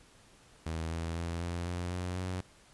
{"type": "tone with pitch steps", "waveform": "sawtooth", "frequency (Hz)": [81.1, 82.8, 84.54, 86.32, 88.13, 89.99, 91.88], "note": ["E2", "E2", "E2", "F2", "F2", "F#2", "F#2"], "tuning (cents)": [-28, 8, 44, -20, 16, -48, -12], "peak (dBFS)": -30, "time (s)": [0.66, 2.41], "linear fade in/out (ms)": 5, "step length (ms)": 250, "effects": ["pink hiss -60 dBFS RMS until 2.73 s", "resampled to 24000 Hz"]}